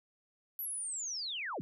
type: linear sweep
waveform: sine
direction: down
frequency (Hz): 12000 to 96.6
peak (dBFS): -36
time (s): 0.59-1.61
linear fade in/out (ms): 0
effects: none